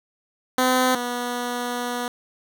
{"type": "tone pair in turn", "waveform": "10% pulse", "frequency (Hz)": [255.2, 243.8], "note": ["C4", "B3"], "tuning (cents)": [-43, -22], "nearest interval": "minor second", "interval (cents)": 79, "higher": "first", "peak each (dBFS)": [-9, -17], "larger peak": "first", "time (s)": [[0.58, 0.95], [0.95, 2.08]], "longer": "second", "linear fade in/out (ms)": 2, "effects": []}